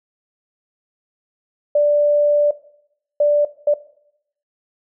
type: tone bursts at uneven times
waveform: sine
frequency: 587.3 Hz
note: D5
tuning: in tune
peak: -11 dBFS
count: 3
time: 1.75-2.51 / 3.2-3.45 / 3.67-3.74 s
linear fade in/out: 5 ms
effects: noise-tail reverb RT60 0.7 s tail -17 dB re dry